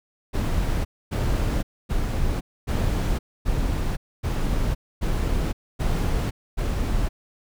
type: noise bursts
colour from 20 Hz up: brown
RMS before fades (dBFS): -23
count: 9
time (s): 0.33-7.09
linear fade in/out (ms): 20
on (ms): 520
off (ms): 260
effects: none